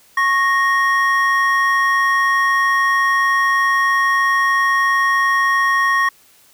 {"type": "tone pair together", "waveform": "triangle", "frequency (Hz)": [1098.2, 1864.7], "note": ["C#6", "A#6"], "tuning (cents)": [-17, 0], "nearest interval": "major sixth", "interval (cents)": 917, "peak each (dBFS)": -14, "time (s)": [0.17, 6.09], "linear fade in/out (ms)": 5, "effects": ["white hiss -51 dBFS RMS until 6.53 s"]}